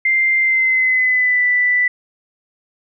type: tone with pitch glide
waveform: sine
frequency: 2093 to 1980.1 Hz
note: C7 to B6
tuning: 0 to +4 cents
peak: -12 dBFS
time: 0.05-1.88 s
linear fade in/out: 5 ms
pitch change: -96 cents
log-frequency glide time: 0.39-1.44 s
effects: none